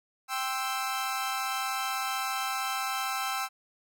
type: chord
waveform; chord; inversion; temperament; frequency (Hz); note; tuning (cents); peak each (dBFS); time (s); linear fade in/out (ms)
sawtooth; C major; second; equal; 784 / 1046.5 / 1318.5; G5 / C6 / E6; 0 / 0 / 0; -30 / -33 / -29; 0.28-3.49; 50
effects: none